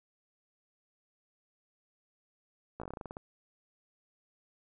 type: slowing click train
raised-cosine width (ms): 1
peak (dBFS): -27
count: 12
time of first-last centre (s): 2.8-3.169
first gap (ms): 16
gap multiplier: 1.14
effects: none